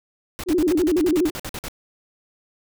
pink noise bursts, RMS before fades -31 dBFS, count 14, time 0.39-1.684 s, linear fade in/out 0 ms, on 46 ms, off 50 ms
sine tone with vibrato, 332.1 Hz, E4, 13 cents sharp, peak -16 dBFS, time 0.46-1.31 s, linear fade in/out 50 ms, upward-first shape square, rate 12 Hz, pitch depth 150 cents each way
effects none

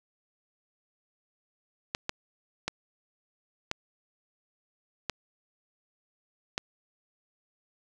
clicks, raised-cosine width 0.2 ms, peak -12 dBFS, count 6, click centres 1.949 / 2.094 / 2.68 / 3.714 / 5.097 / 6.579 s, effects 8-bit

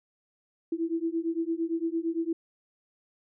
sine beating tone pair, 326.3 / 335.1 Hz, E4 / E4, -18 / +29 cents, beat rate 8.8 Hz, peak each -30 dBFS, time 0.72-2.33 s, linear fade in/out 5 ms, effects none

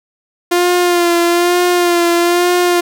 sawtooth tone with vibrato, 349.2 Hz, F4, in tune, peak -6 dBFS, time 0.51-2.81 s, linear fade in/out 10 ms, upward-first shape sine, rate 1.1 Hz, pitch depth 33 cents each way, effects none

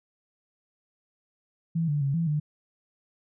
sine tone with pitch steps, 165 / 146.7 / 138.3 / 166.6 / 149.6 Hz, E3 / D3 / C#3 / E3 / D3, +2 / -2 / -4 / +19 / +32 cents, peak -23 dBFS, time 1.75-2.4 s, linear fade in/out 10 ms, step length 130 ms, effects none

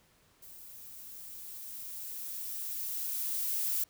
violet noise with level ramp, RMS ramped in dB -51 to -31 dBFS, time 0.42-3.84 s, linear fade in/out 5 ms, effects pink hiss -66 dBFS RMS until 3.89 s

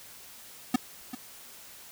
square tone with echo, 250.1 Hz, B3, 22 cents sharp, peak -20 dBFS, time 0.74-0.76 s, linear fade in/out 5 ms, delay 390 ms, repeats 1, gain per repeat -14 dB, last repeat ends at 1.15 s, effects white hiss -49 dBFS RMS until 1.91 s

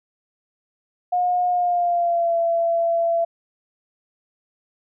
sine tone with pitch glide, 718 to 673.8 Hz, F5 to E5, +48 to +38 cents, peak -17 dBFS, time 1.12-3.25 s, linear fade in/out 10 ms, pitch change -110 cents, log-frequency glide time 1.49-2.37 s, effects none

